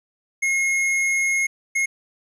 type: tone bursts at uneven times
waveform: square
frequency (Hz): 2158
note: C#7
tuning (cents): -47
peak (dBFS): -19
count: 2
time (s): 0.42-1.47 / 1.75-1.86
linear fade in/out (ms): 10
effects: low-pass 10000 Hz 12 dB/octave + 10-bit